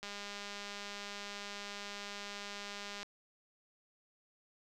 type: click train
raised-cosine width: 0.2 ms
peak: -27 dBFS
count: 610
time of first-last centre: 0.03-3.03 s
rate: 203 Hz
effects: none